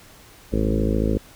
harmonic tone with a mistuned harmonic, 53.9 Hz, A1, 35 cents flat, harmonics 1 / 2 / 3 / 4 / 5 / 6 / 7 / 8 / 9 / 10, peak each -23 / -27 / -30 / -25 / -29 / -28 / -32 / -29 / -31 / -33 dBFS, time 0.52-1.18 s, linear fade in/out 10 ms, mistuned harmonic 3, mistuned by -21 cents, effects pink hiss -48 dBFS RMS until 1.35 s

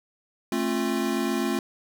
square chord, F major, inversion first, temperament equal with one note detuned, 220 / 267.7 / 349.2 Hz, A3 / C4 / F4, 0 / +40 / 0 cents, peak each -29 dBFS, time 0.52-1.59 s, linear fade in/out 2 ms, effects none

